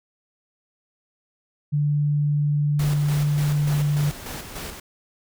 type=tone; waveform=sine; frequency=146.83 Hz; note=D3; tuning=in tune; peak=-18 dBFS; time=1.72-4.11 s; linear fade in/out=20 ms
type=noise with tremolo; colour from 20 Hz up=pink; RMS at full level=-33 dBFS; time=2.79-4.8 s; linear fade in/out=5 ms; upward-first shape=square; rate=3.4 Hz; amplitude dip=45%
effects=none